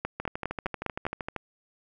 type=two click trains; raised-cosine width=0.5 ms; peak=-14 / -17 dBFS; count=6 / 16; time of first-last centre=0.05-1.066 / 0.2-1.363 s; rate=4.92 / 12.9 Hz; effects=none